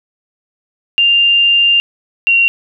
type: tone pair in turn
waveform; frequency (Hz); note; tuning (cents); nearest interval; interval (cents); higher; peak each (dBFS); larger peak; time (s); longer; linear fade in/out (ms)
sine; 2794 / 2754; F7 / F7; 0 / -25; unison; 25; first; -7; neither; 0.98-1.8 / 2.27-2.48; first; 0
effects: none